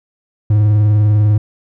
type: tone with vibrato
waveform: triangle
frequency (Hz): 105.1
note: G#2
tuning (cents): +21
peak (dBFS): -6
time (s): 0.5-1.38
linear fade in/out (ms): 5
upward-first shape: sine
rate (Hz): 20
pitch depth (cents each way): 57
effects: none